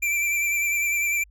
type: tone with vibrato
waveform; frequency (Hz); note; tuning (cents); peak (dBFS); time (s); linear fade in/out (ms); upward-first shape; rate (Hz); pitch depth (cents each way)
square; 2349; D7; 0; -22; 0.02-1.24; 10; square; 10; 23
effects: added 50 Hz sine -50 dBFS peak until 1.3 s